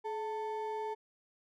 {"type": "ring-modulated tone", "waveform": "triangle", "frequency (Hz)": 659.3, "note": "E5", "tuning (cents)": 0, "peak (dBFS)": -30, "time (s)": [0.04, 0.95], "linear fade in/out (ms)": 20, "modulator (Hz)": 232, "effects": []}